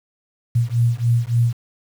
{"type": "beating tone pair", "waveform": "sine", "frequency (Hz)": [116.54, 120.04], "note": ["A#2", "B2"], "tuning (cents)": [0, -49], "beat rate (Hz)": 3.5, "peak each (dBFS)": -18, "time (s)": [0.55, 1.53], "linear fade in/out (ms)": 10, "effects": ["7-bit"]}